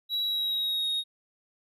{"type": "tone with pitch glide", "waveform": "triangle", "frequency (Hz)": [3894, 3746], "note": ["B7", "A#7"], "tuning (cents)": [-25, 8], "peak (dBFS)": -25, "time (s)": [0.09, 1.04], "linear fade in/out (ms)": 50, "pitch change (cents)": -67, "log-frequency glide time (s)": [0.24, 0.87], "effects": []}